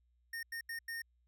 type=tone bursts at uneven times; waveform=square; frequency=1838 Hz; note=A#6; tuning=25 cents flat; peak=-40 dBFS; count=4; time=0.33-0.43 / 0.52-0.61 / 0.69-0.79 / 0.88-1.02 s; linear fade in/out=5 ms; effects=added 60 Hz sine -70 dBFS peak until 1.27 s